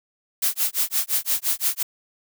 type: noise with tremolo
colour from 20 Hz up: blue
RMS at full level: -20 dBFS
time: 0.42-1.83 s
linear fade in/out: 5 ms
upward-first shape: sine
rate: 5.8 Hz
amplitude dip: 100%
effects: none